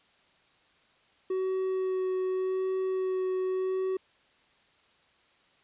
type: tone with vibrato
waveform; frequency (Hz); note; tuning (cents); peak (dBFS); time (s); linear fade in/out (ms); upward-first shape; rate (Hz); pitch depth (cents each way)
triangle; 374.9; F#4; +23; -25; 1.3-3.97; 5; sine; 0.86; 11
effects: white hiss -64 dBFS RMS until 5.63 s + resampled to 8000 Hz